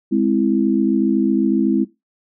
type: chord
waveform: sine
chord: Ab augmented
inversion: none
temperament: equal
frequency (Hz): 207.7 / 261.6 / 329.6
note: Ab3 / C4 / E4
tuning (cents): 0 / 0 / 0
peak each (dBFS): -18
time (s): 0.11-1.85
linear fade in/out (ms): 20
effects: noise-tail reverb RT60 0.2 s tail -18 dB re dry